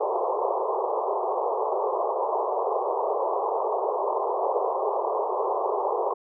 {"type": "band-pass noise", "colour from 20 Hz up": "pink", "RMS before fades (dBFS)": -26, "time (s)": [0, 6.14], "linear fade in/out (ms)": 10, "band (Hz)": [380, 1100], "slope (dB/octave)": 96, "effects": []}